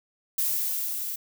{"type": "noise with level ramp", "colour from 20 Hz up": "violet", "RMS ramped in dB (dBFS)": [-25, -33], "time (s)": [0.38, 1.16], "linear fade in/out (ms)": 5, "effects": []}